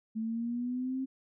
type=linear sweep; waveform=sine; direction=up; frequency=218.9 to 266.5 Hz; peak=-31 dBFS; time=0.15-1.06 s; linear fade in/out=20 ms; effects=none